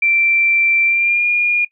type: tone with pitch glide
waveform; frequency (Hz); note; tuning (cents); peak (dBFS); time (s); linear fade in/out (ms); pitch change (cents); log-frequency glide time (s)
sine; 2349 to 2425; D7 to D#7; 0 to -45; -12; 0.02-1.65; 5; +55; 0.85-1.26
effects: noise-tail reverb RT60 0.1 s tail -19 dB re dry